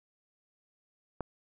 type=click; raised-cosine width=1 ms; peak=-20 dBFS; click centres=1.207 s; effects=none